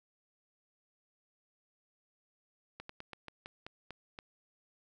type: slowing click train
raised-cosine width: 0.3 ms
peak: -28 dBFS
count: 9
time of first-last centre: 2.8-4.189 s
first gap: 94 ms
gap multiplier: 1.17
effects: none